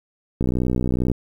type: click train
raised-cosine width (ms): 3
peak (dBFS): -9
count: 45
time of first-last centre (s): 0.41-1.116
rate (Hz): 62.3
effects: 8-bit